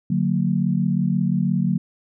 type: chord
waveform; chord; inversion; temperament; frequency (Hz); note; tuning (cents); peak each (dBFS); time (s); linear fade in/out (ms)
sine; D augmented; none; just; 146.83 / 183.54 / 229.4; D3 / F#3 / A#3; 0 / -14 / -28; -23 / -20 / -24; 0.1-1.78; 5
effects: none